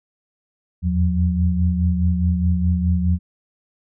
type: tone cluster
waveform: sine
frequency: 81.5 / 86.3 / 179.5 Hz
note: E2 / F2 / F3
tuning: -19 / -20 / +48 cents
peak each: -18 / -24 / -20 dBFS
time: 0.82-3.19 s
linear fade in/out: 50 ms
effects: none